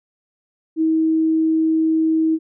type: tone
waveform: sine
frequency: 319.7 Hz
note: D#4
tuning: 47 cents sharp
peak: -14 dBFS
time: 0.76-2.39 s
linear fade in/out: 50 ms
effects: none